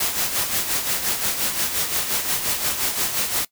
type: noise with tremolo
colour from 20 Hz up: white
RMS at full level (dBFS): -21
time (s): 0-3.45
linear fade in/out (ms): 5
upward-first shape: sine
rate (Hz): 5.7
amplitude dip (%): 55
effects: noise-tail reverb RT60 0.1 s tail -20 dB re dry